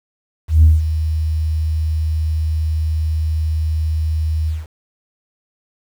sine tone with ADSR envelope, 78.7 Hz, D#2, 20 cents sharp, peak -3 dBFS, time 0.48-4.67 s, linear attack 150 ms, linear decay 180 ms, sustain -12 dB, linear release 190 ms, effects tanh soft clip ceiling -2 dBFS + 7-bit

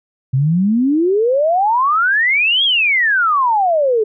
sine exponential two-way sweep, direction up then down, 126.1 to 3365 to 416.8 Hz, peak -11 dBFS, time 0.33-4.04 s, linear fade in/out 10 ms, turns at 2.64 s, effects none

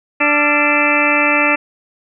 harmonic tone with a mistuned harmonic, 293.7 Hz, D4, in tune, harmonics 1 / 2 / 3 / 4 / 5 / 6 / 7 / 8 / 9, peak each -20 / -20 / -22 / -23 / -21 / -21 / -20 / -18 / -17 dBFS, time 0.2-1.56 s, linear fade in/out 10 ms, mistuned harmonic 5, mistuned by -120 cents, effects none

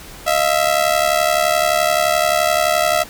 sawtooth ring-modulated tone, 659.3 Hz, E5, in tune, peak -7 dBFS, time 0.26-3.04 s, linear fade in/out 20 ms, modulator 35.8 Hz, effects pink hiss -37 dBFS RMS until 3.09 s

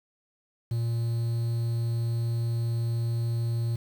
triangle tone with quantisation, 116.54 Hz, A#2, in tune, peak -23 dBFS, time 0.71-3.76 s, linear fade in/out 5 ms, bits 8, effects none

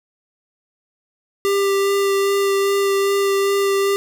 square tone with vibrato, 396 Hz, G4, 18 cents sharp, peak -16 dBFS, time 1.45-3.96 s, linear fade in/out 0 ms, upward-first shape sine, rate 2.5 Hz, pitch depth 10 cents each way, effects 9-bit

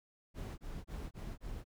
brown noise bursts, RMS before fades -43 dBFS, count 5, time 0.34-1.644 s, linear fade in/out 50 ms, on 240 ms, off 26 ms, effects none

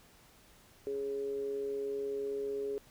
sine tone with amplitude modulation, 415.3 Hz, G#4, in tune, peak -31 dBFS, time 0.87-2.78 s, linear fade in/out 0 ms, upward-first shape sine, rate 136 Hz, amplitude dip 50%, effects pink hiss -61 dBFS RMS until 2.9 s

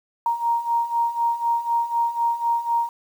sine beating tone pair, 932.3 / 936.3 Hz, A#5 / A#5, 0 / +7 cents, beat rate 4 Hz, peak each -25 / -21 dBFS, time 0.26-2.89 s, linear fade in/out 2 ms, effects 8-bit

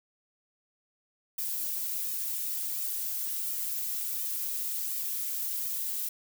violet noise with flanger, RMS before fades -33 dBFS, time 1.38-6.09 s, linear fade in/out 5 ms, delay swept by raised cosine 1.6 to 4.4 ms, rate 1.4 Hz, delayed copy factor +0.9, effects none

